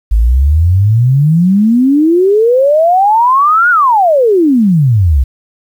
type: exponential two-way sweep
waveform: sine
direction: up then down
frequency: 51.3 to 1480 to 60.9 Hz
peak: -5 dBFS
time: 0.11-5.24 s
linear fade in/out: 10 ms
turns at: 3.7 s
effects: 7-bit